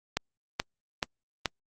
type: click train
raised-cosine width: 0.2 ms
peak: -9 dBFS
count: 4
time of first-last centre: 0.17-1.458 s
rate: 2.33 Hz
effects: Opus 48 kbps

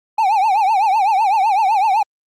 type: tone with vibrato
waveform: triangle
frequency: 822 Hz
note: G#5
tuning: 18 cents flat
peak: -10 dBFS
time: 0.18-2.03 s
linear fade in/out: 5 ms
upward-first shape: triangle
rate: 7.9 Hz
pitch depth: 200 cents each way
effects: Opus 48 kbps

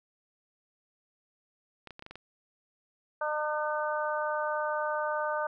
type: clicks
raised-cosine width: 0.3 ms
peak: -28 dBFS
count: 7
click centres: 1.873 / 1.907 / 1.994 / 2.024 / 2.064 / 2.11 / 2.156 s
type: harmonic tone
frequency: 302.6 Hz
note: D#4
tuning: 48 cents flat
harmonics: 2 / 3 / 4 / 5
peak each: -32 / -34 / -35 / -36 dBFS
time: 3.21-5.47 s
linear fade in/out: 5 ms
effects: none

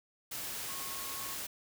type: tone in noise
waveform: sine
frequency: 1092 Hz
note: C#6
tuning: 26 cents flat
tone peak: -47 dBFS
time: 0.68-1.35 s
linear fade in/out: 10 ms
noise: white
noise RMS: -40 dBFS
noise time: 0.31-1.47 s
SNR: -10 dB
effects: none

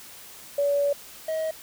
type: tone pair in turn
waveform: sine / triangle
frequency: 570 / 635.5 Hz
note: C#5 / D#5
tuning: +48 / +36 cents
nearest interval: major second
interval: 188 cents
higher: second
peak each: -20 / -23 dBFS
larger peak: first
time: 0.58-0.93 / 1.28-1.51 s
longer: first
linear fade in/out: 5 ms
effects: white hiss -45 dBFS RMS until 1.62 s

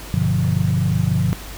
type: chord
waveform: sine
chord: G dominant seventh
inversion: none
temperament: equal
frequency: 98 / 123.47 / 146.83 / 174.61 Hz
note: G2 / B2 / D3 / F3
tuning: 0 / 0 / 0 / 0 cents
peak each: -21 dBFS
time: 0.14-1.33 s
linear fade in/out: 0 ms
effects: added 50 Hz sine -36 dBFS peak until 1.57 s + pink hiss -36 dBFS RMS until 1.57 s

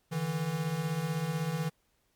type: beating tone pair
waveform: square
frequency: 146.83 / 162.83 Hz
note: D3 / E3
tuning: 0 / -21 cents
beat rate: 16 Hz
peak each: -36 / -32 dBFS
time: 0.11-1.7 s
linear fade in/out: 20 ms
effects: pink hiss -73 dBFS RMS until 2.15 s + MP3 96 kbps

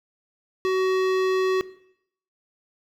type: tone with hard clipping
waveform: sine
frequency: 375.6 Hz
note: F#4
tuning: 26 cents sharp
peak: -22 dBFS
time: 0.65-1.61 s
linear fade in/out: 0 ms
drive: 18 dB
effects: noise-tail reverb RT60 0.7 s tail -17 dB re dry

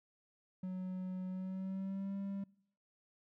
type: tone with pitch glide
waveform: triangle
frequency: 185 to 197.14 Hz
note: F#3 to G3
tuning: 0 to +10 cents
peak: -36 dBFS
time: 0.63-2.44 s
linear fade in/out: 5 ms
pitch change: +110 cents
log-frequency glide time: 1.28-2.16 s
effects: noise-tail reverb RT60 0.7 s tail -24 dB re dry

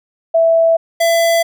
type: tone pair in turn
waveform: sine / square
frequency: 659.3 / 670 Hz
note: E5 / E5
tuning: 0 / +28 cents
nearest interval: unison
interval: 28 cents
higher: second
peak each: -8 / -11 dBFS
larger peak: first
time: 0.34-0.77 / 1-1.43 s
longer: neither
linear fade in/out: 10 ms
effects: none

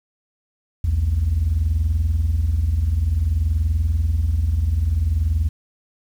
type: tone pair together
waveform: sine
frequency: 61.86 / 82.41 Hz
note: B1 / E2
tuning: +3 / 0 cents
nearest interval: perfect fourth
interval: 497 cents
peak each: -20 / -16 dBFS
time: 0.84-5.49 s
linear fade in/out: 5 ms
effects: tanh soft clip ceiling -13 dBFS + 8-bit

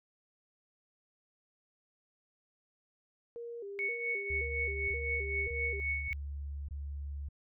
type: tone with vibrato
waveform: sine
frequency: 433.7 Hz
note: A4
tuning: 25 cents flat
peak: -40 dBFS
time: 3.36-5.8 s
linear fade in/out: 0 ms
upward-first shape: square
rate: 1.9 Hz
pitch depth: 140 cents each way
type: tone with tremolo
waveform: sine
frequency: 2217 Hz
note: C#7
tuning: in tune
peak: -30 dBFS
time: 3.79-6.13 s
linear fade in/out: 0 ms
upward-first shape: triangle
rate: 3.9 Hz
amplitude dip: 70%
type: tone bursts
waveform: sine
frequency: 71.1 Hz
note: C#2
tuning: 45 cents sharp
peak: -37 dBFS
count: 5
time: 4.3-7.288 s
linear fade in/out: 5 ms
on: 580 ms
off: 22 ms
effects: none

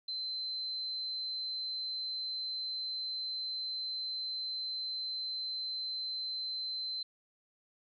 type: tone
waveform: sine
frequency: 4080 Hz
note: C8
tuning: 44 cents flat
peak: -35 dBFS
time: 0.08-7.03 s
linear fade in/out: 5 ms
effects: none

